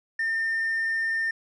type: tone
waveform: triangle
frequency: 1808 Hz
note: A6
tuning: 47 cents sharp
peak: -21 dBFS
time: 0.19-1.31 s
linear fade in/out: 5 ms
effects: tanh soft clip ceiling -19 dBFS + resampled to 24000 Hz